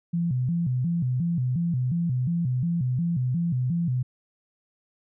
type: tone with vibrato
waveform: sine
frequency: 146.83 Hz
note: D3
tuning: in tune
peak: -22 dBFS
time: 0.13-4.03 s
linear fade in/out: 10 ms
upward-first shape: square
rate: 2.8 Hz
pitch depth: 260 cents each way
effects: none